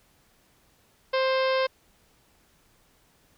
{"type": "harmonic tone", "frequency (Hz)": 525, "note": "C5", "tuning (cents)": 6, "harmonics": [1, 2, 3, 4, 5, 6, 7, 8, 9, 10], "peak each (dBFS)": [-23, -29, -33, -35, -37, -39, -40, -41, -42, -43], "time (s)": [1.13, 1.67], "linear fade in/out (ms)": 10, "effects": ["pink hiss -63 dBFS RMS until 3.37 s"]}